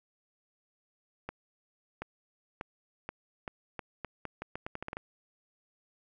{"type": "accelerating click train", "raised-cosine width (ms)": 0.5, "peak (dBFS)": -22, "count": 16, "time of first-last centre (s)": [1.29, 4.969], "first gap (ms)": 730, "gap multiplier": 0.81, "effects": []}